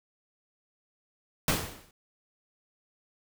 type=noise with exponential decay; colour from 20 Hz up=pink; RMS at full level=-23 dBFS; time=1.48-1.91 s; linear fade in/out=2 ms; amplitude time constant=93 ms; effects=none